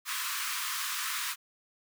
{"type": "high-pass noise", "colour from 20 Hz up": "pink", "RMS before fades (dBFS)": -34, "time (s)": [0.05, 1.36], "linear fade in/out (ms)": 50, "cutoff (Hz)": 1000, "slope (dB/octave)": 96, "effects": []}